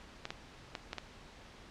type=clicks; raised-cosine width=0.2 ms; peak=-20 dBFS; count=5; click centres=0.254 / 0.305 / 0.752 / 0.931 / 0.983 s; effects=pink hiss -54 dBFS RMS until 1.7 s + low-pass 5000 Hz 12 dB/octave